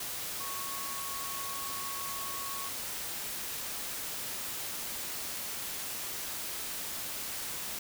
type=tone in noise; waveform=sine; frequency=1107 Hz; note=C#6; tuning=3 cents flat; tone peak=-41 dBFS; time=0.4-2.69 s; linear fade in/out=5 ms; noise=white; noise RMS=-38 dBFS; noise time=0-7.79 s; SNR=-6 dB; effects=none